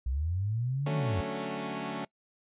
sine linear two-way sweep, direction up then down, 59.4 to 155.56 to 82.3 Hz, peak -28 dBFS, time 0.06-1.21 s, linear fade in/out 5 ms, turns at 0.96 s
15% pulse chord, D major seventh, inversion none, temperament equal, 146.83 / 185 / 220 / 277.2 Hz, D3 / F#3 / A3 / C#4, 0 / 0 / 0 / 0 cents, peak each -35 / -33 / -31 / -31 dBFS, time 0.86-2.05 s, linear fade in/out 5 ms
effects noise-tail reverb RT60 0.1 s tail -23 dB re dry + resampled to 8000 Hz

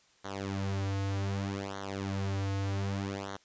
sawtooth tone with flanger, 98.1 Hz, G2, 2 cents sharp, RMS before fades -34 dBFS, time 0.24-3.37 s, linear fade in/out 10 ms, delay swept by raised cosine 0.39 to 5.09 ms, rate 0.65 Hz, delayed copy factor -1, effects white hiss -65 dBFS RMS until 3.44 s + resampled to 16000 Hz

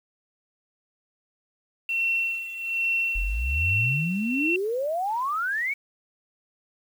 sine tone with tremolo, 2713 Hz, E7, 49 cents sharp, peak -21 dBFS, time 1.89-4.56 s, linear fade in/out 2 ms, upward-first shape sine, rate 1.2 Hz, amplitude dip 75%
sine exponential sweep, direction up, 40.33 to 2300 Hz, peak -24 dBFS, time 3.15-5.74 s, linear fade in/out 10 ms
effects 8-bit

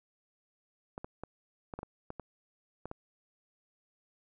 clicks, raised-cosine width 1 ms, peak -26 dBFS, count 10, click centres 0.979 / 1.045 / 1.236 / 1.738 / 1.79 / 1.831 / 2.104 / 2.197 / 2.856 / 2.914 s, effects none

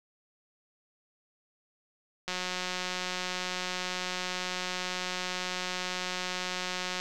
click train, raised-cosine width 0.2 ms, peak -16 dBFS, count 860, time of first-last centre 2.28-7 s, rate 182 Hz, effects none

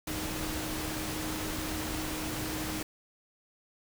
sine tone in noise, 311.1 Hz, D#4, in tune, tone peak -38 dBFS, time 0.07-2.83 s, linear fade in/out 5 ms, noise pink, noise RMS -36 dBFS, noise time 0.07-2.83 s, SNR -5 dB, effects none

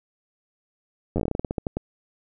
slowing click train, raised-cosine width 2 ms, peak -12 dBFS, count 16, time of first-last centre 1.16-1.77 s, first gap 10 ms, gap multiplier 1.18, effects none

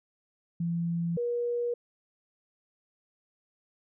sine tone pair in turn, 169.4 / 479.1 Hz, E3 / A#4, +48 / +47 cents, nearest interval octave + tritone, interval 1799 cents, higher second, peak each -27 dBFS, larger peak neither, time 0.6-1.17 / 1.17-1.74 s, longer neither, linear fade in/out 5 ms, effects none

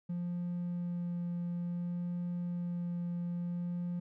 triangle tone with vibrato, 174.61 Hz, F3, in tune, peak -31 dBFS, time 0.09-4 s, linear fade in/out 10 ms, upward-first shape sine, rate 0.58 Hz, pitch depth 8 cents each way, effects tanh soft clip ceiling -28 dBFS

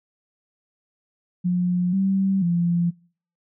sine tone with pitch steps, 178.6 / 193.2 / 172.3 Hz, F3 / G3 / F3, +39 / -25 / -23 cents, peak -18 dBFS, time 1.44-2.91 s, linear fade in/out 20 ms, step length 490 ms, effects noise-tail reverb RT60 0.5 s tail -26 dB re dry

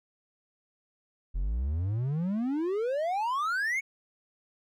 triangle exponential sweep, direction up, 41.2 to 2255 Hz, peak -25 dBFS, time 1.34-3.81 s, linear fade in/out 20 ms, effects none

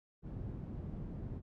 white low-pass noise, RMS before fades -43 dBFS, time 0.22-1.42 s, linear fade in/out 50 ms, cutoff 170 Hz, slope 12 dB/octave, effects none

